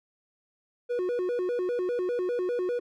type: tone with vibrato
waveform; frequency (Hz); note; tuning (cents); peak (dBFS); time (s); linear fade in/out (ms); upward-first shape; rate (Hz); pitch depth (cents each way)
triangle; 420.1; G#4; +20; -24; 0.89-2.8; 20; square; 5; 250
effects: none